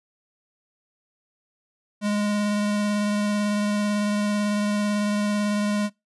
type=tone with vibrato; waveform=square; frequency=207.2 Hz; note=G#3; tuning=4 cents flat; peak=-22 dBFS; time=2.01-5.9 s; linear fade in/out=50 ms; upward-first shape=triangle; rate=18 Hz; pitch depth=15 cents each way; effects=noise-tail reverb RT60 0.2 s tail -23 dB re dry + resampled to 24000 Hz